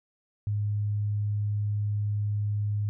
sine tone, 103.83 Hz, G#2, in tune, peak -25 dBFS, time 0.47-2.89 s, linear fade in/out 0 ms, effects none

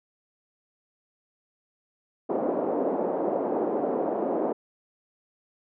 white band-pass noise, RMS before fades -27 dBFS, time 2.29-4.53 s, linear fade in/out 10 ms, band 250 to 660 Hz, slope 24 dB/octave, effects none

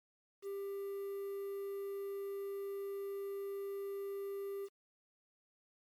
triangle tone with quantisation, 396.5 Hz, G4, 20 cents sharp, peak -37 dBFS, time 0.42-4.69 s, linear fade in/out 50 ms, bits 10, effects MP3 96 kbps

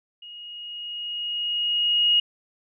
sine tone with level ramp, 2877 Hz, F#7, 49 cents flat, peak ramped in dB -39 to -15 dBFS, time 0.22-2.2 s, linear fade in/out 5 ms, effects none

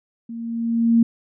sine tone with level ramp, 231 Hz, A#3, 16 cents flat, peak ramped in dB -30 to -10 dBFS, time 0.29-1.03 s, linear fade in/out 5 ms, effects none

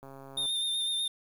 click train, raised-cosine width 1 ms, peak -34 dBFS, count 59, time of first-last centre 0.03-0.456 s, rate 136 Hz
square tone with vibrato, 3628 Hz, A#7, 48 cents flat, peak -29 dBFS, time 0.37-1.08 s, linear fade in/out 5 ms, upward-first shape sine, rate 8 Hz, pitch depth 27 cents each way
effects 9-bit

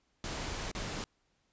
pink noise with dropouts, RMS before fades -38 dBFS, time 0.24-1.04 s, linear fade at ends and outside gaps 1 ms, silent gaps 0.715-0.75 s, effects pink hiss -75 dBFS RMS until 1.52 s + resampled to 16000 Hz

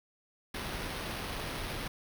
pink noise with sample-and-hold, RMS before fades -38 dBFS, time 0.54-1.88 s, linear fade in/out 5 ms, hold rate 7350 Hz, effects none

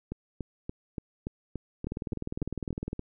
two click trains, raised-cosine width 3 ms, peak -20 / -21 dBFS, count 22 / 11, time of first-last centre 1.87-2.931 / 0.12-2.994 s, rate 19.8 / 3.48 Hz, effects none

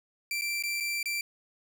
sawtooth tone with dropouts, 2349 Hz, D7, in tune, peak -26 dBFS, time 0.31-1.21 s, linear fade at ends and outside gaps 2 ms, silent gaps 0.412-0.419 / 0.625-0.636 / 0.802-0.806 / 1.029-1.057 s, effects none

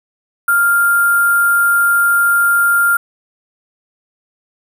sine tone with sample-and-hold, 1396.9 Hz, F6, in tune, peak -9 dBFS, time 0.48-2.97 s, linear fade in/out 5 ms, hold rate 11025 Hz, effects none

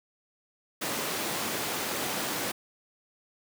pink high-pass noise, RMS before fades -32 dBFS, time 0.81-2.52 s, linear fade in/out 10 ms, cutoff 230 Hz, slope 12 dB/octave, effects none

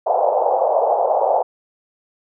pink band-pass noise, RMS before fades -17 dBFS, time 0.06-1.43 s, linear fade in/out 10 ms, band 520 to 840 Hz, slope 48 dB/octave, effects none

